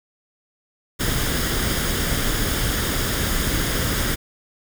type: noise with comb filter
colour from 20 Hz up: pink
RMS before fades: -22 dBFS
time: 0.99-4.16 s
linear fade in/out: 20 ms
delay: 0.59 ms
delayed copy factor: +0.5
effects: none